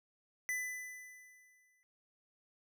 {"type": "tone with exponential decay", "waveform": "square", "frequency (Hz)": 2000, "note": "B6", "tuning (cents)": 21, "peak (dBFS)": -34, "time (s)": [0.49, 1.83], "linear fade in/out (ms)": 0, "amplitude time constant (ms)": 290, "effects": []}